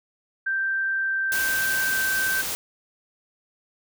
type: tone with pitch glide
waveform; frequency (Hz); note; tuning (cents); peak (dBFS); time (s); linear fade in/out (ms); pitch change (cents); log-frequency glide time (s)
sine; 1568 to 1554.5; G6 to G6; 0 to -15; -22; 0.46-2.42; 10; -15; 0.91-2.19
type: noise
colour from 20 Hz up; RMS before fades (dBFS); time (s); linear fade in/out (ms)
white; -29; 1.32-2.55; 0
effects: none